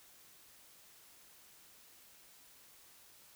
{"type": "silence", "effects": ["white hiss -61 dBFS RMS until 3.35 s"]}